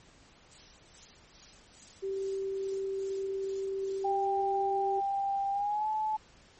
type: noise with tremolo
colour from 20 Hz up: violet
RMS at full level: -43 dBFS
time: 0.51-4.26 s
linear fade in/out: 5 ms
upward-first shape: sine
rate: 2.4 Hz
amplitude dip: 85%
type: tone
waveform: sine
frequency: 388.2 Hz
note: G4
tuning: 17 cents flat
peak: -31 dBFS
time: 2.02-5.01 s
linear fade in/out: 20 ms
type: tone with pitch glide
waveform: sine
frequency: 792 to 863.7 Hz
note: G5 to A5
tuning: +18 to -32 cents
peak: -28 dBFS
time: 4.04-6.17 s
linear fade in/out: 10 ms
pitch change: +150 cents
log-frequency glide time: 5.51-5.88 s
effects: pink hiss -59 dBFS RMS until 6.59 s + MP3 32 kbps